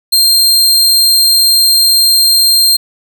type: tone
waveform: sawtooth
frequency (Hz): 4186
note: C8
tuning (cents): 0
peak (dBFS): -3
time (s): 0.12-2.77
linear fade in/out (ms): 10
effects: none